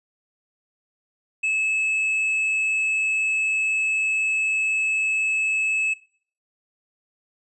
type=tone with tanh clipping; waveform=sine; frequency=2598 Hz; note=E7; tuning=26 cents flat; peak=-21 dBFS; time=1.43-5.94 s; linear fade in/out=10 ms; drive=4 dB; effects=noise-tail reverb RT60 0.5 s tail -19 dB re dry + resampled to 24000 Hz